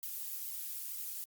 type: noise with flanger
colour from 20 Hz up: violet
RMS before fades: -41 dBFS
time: 0.03-1.24 s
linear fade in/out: 0 ms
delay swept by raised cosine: 1.1 to 5.2 ms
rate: 2.2 Hz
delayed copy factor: -0.85
effects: Opus 48 kbps